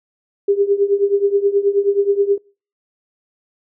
sine tone with tremolo, 401.2 Hz, G4, 40 cents sharp, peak -9 dBFS, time 0.48-2.38 s, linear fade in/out 5 ms, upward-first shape triangle, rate 9.4 Hz, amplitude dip 90%, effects noise-tail reverb RT60 0.4 s tail -25 dB re dry

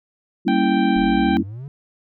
sine chord, G diminished seventh, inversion none, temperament equal, 196 / 233.1 / 277.2 / 329.6 Hz, G3 / Bb3 / Db4 / Fb4, 0 / 0 / 0 / 0 cents, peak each -21 dBFS, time 0.45-1.43 s, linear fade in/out 20 ms
harmonic tone, 784 Hz, G5, in tune, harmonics 1 / 2 / 3 / 4 / 5, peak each -23 / -29 / -33 / -35 / -37 dBFS, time 0.48-1.37 s, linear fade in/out 0 ms
triangle exponential sweep, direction up, 38.89 to 146.83 Hz, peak -28 dBFS, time 0.96-1.68 s, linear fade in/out 0 ms
effects none

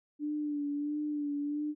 sine tone with vibrato, 293.7 Hz, D4, in tune, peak -31 dBFS, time 0.19-1.75 s, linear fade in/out 50 ms, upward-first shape sine, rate 1.5 Hz, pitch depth 35 cents each way, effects none

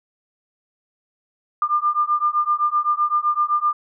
sine beating tone pair, 1197 / 1204.8 Hz, D6 / D6, +33 / +44 cents, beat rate 7.8 Hz, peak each -20 dBFS, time 1.62-3.73 s, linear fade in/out 2 ms, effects none

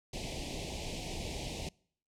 pink band-stop noise, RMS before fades -39 dBFS, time 0.13-1.69 s, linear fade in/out 5 ms, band 850 to 2200 Hz, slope 48 dB/octave, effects noise-tail reverb RT60 0.6 s tail -26 dB re dry + low-pass 7000 Hz 12 dB/octave

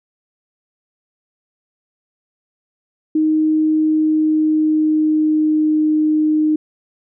sine tone with pitch glide, 311.4 to 307.8 Hz, D#4 to D#4, +2 to -19 cents, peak -12 dBFS, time 3.15-6.56 s, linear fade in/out 5 ms, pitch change -21 cents, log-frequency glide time 3.79-5.86 s, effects none

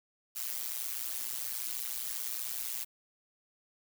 blue noise with amplitude modulation, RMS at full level -33 dBFS, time 0.35-2.85 s, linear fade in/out 20 ms, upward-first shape sine, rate 120 Hz, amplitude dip 100%, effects none

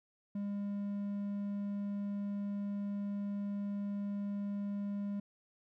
triangle tone, 202.2 Hz, G#3, 46 cents flat, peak -33 dBFS, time 0.35-5.2 s, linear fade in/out 5 ms, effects none

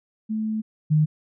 sine tone pair in turn, 217.7 / 153.45 Hz, A3 / D#3, -18 / -24 cents, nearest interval tritone, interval 606 cents, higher first, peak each -23 / -15 dBFS, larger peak second, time 0.29-0.62 / 0.9-1.06 s, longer first, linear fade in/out 20 ms, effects none

